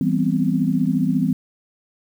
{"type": "chord", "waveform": "sine", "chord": "C major seventh", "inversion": "first", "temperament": "equal", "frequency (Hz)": [164.81, 196, 246.9, 261.6], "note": ["E3", "G3", "B3", "C4"], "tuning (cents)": [0, 0, 0, 0], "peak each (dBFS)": -22, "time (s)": [0.01, 1.33], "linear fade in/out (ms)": 2, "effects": ["8-bit"]}